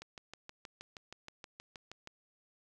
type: click train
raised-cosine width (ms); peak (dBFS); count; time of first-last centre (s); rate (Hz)
0.2; -29; 14; 0.02-2.074; 6.33
effects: none